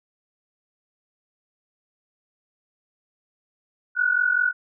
sine tone pair together, 1449 / 1494 Hz, F#6 / F#6, -37 / +16 cents, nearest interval minor second, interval 53 cents, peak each -21 dBFS, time 3.95-4.53 s, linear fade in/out 50 ms, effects none

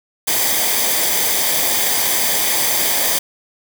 white noise with comb filter, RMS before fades -17 dBFS, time 0.27-3.19 s, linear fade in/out 10 ms, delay 0.73 ms, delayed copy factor -0.6, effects none

